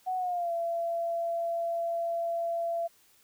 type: tone with pitch glide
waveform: sine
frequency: 742 to 676.5 Hz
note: F#5 to E5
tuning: +5 to +45 cents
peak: -28 dBFS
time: 0.06-2.88 s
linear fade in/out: 20 ms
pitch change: -160 cents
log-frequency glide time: 0.17-0.52 s
effects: white hiss -63 dBFS RMS until 3.23 s